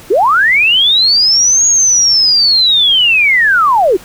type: linear two-way sweep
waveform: sine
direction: up then down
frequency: 330 to 6690 to 330 Hz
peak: -6 dBFS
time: 0.1-3.97 s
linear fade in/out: 10 ms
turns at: 1.66 s
effects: pink hiss -36 dBFS RMS until 4.04 s